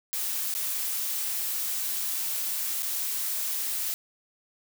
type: noise with dropouts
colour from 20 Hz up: blue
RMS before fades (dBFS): -30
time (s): 0.13-3.94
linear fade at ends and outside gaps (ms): 0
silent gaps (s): 0.54-0.55 / 2.823-2.83
effects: none